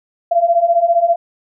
sine beating tone pair, 672 / 687 Hz, E5 / F5, +33 / -29 cents, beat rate 15 Hz, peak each -15 / -12 dBFS, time 0.31-1.16 s, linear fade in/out 10 ms, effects none

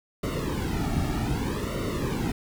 brown noise with flanger, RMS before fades -28 dBFS, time 0.23-2.32 s, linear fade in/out 5 ms, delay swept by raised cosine 1.2 to 2.01 ms, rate 0.64 Hz, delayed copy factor -0.95, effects none

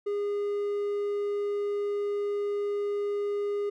triangle tone, 408.8 Hz, G#4, 27 cents flat, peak -25 dBFS, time 0.06-3.7 s, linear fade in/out 10 ms, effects none

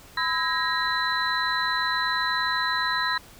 sine tone cluster, 1009 / 1297 / 1638 / 1886 / 4016 Hz, B5 / E6 / G#6 / A#6 / B7, +37 / -28 / -24 / +20 / +28 cents, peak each -28 / -31 / -29 / -29 / -29 dBFS, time 0.17-3.18 s, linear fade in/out 5 ms, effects pink hiss -49 dBFS RMS until 3.39 s

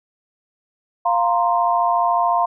sine chord, F suspended fourth, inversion none, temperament equal, 698.5 / 932.3 / 1046.5 Hz, F5 / Bb5 / C6, 0 / 0 / 0 cents, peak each -18 / -20 / -20 dBFS, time 1.05-2.46 s, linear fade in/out 10 ms, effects none

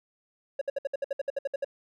triangle tone bursts, 554.4 Hz, C#5, in tune, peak -24 dBFS, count 13, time 0.59-1.646 s, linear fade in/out 5 ms, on 24 ms, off 62 ms, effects none

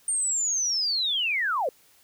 sine linear sweep, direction down, 8880 to 460.6 Hz, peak -23 dBFS, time 0.08-1.69 s, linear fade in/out 2 ms, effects white hiss -59 dBFS RMS until 2.03 s

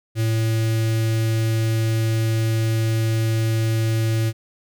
square tone with notch filter, 112 Hz, A2, 31 cents sharp, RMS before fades -20 dBFS, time 0.15-4.33 s, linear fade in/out 50 ms, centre 930 Hz, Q 0.85, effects none

